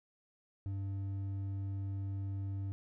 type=tone with hard clipping; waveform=sine; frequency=98 Hz; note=G2; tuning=in tune; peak=-37 dBFS; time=0.66-2.72 s; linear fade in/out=0 ms; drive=5 dB; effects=none